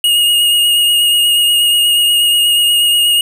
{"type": "tone with vibrato", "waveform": "square", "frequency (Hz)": 2865, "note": "F7", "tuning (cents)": 44, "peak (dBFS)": -9, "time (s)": [0.04, 3.21], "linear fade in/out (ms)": 2, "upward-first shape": "triangle", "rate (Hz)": 8.3, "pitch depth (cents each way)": 22, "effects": []}